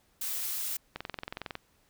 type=noise; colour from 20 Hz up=blue; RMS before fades=-34 dBFS; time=0.21-0.77 s; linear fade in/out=5 ms
type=click train; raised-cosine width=0.3 ms; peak=-20 dBFS; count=14; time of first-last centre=0.96-1.554 s; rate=21.9 Hz
effects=pink hiss -68 dBFS RMS until 1.89 s